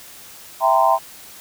sine chord, C dominant seventh, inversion first, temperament equal with one note detuned, 659.3 / 784 / 932.3 / 1030.3 Hz, E5 / G5 / Bb5 / C6, 0 / 0 / 0 / -27 cents, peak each -18 dBFS, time 0.6-0.99 s, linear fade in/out 50 ms, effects white hiss -41 dBFS RMS until 1.4 s

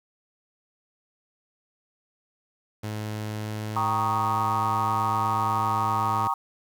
sawtooth tone with pitch glide, 107 to 107.93 Hz, A2 to A2, -48 to -33 cents, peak -26 dBFS, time 2.83-6.28 s, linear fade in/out 10 ms, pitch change +15 cents, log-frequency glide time 3.28-3.91 s
sine chord, Eb dominant seventh, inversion first, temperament equal, 784 / 932.3 / 1108.7 / 1244.5 Hz, G5 / Bb5 / Db6 / Eb6, 0 / 0 / 0 / 0 cents, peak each -30 / -27 / -28 / -29 dBFS, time 3.76-6.34 s, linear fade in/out 5 ms
effects 8-bit

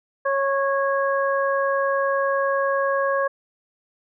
harmonic tone, 550 Hz, C#5, 14 cents flat, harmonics 1 / 2 / 3, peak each -21 / -24 / -27 dBFS, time 0.25-3.28 s, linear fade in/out 10 ms, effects none

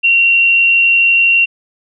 sine tone with frequency modulation, 2746 Hz, F7, 30 cents flat, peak -7 dBFS, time 0.03-1.46 s, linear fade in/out 20 ms, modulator 78.5 Hz, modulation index 0.4, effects none

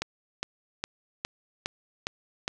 click train, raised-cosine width 0.2 ms, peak -12 dBFS, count 7, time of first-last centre 0.02-2.479 s, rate 2.44 Hz, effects none

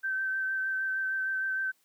sine tone with vibrato, 1548 Hz, G6, 22 cents flat, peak -28 dBFS, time 0.03-1.72 s, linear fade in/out 20 ms, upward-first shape sine, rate 6.5 Hz, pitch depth 18 cents each way, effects white hiss -70 dBFS RMS until 1.84 s + high-pass 150 Hz 12 dB/octave

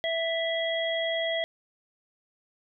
harmonic tone, 659.3 Hz, E5, in tune, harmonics 1 / 3 / 5, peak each -28 / -32 / -32 dBFS, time 0.04-1.44 s, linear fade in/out 0 ms, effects none

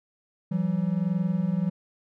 triangle tone pair together, 168.4 / 189.8 Hz, E3 / F#3, +37 / +44 cents, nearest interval major second, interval 207 cents, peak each -24 dBFS, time 0.51-1.7 s, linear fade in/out 10 ms, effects none

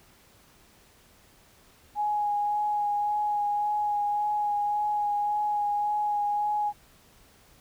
sine tone with vibrato, 830.6 Hz, G#5, in tune, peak -24 dBFS, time 1.95-6.73 s, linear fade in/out 50 ms, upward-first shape sine, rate 1.8 Hz, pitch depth 14 cents each way, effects pink hiss -58 dBFS RMS until 7.6 s

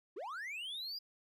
triangle linear sweep, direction up, 313.6 to 4932 Hz, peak -39 dBFS, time 0.16-0.99 s, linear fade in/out 10 ms, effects none

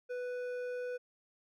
sine tone with hard clipping, 494.9 Hz, B4, 4 cents sharp, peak -38 dBFS, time 0.09-0.98 s, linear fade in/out 20 ms, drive 8 dB, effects none

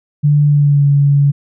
sine tone with pitch glide, 146.83 to 142.07 Hz, D3 to C#3, 0 to +43 cents, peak -7 dBFS, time 0.23-1.32 s, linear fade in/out 20 ms, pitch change -57 cents, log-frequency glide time 0.45-0.86 s, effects none

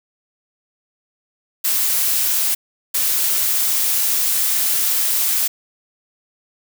blue noise bursts at uneven times, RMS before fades -18 dBFS, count 2, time 1.64-2.55 / 2.94-5.48 s, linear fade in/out 10 ms, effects none

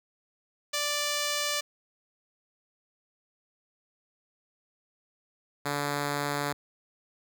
5% pulse tone pair in turn, 587.3 / 144.3 Hz, D5 / D3, 0 / -30 cents, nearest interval 2 octaves, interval 2430 cents, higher first, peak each -16 / -17 dBFS, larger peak first, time 0.73-1.61 / 5.65-6.53 s, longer neither, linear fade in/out 10 ms, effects none

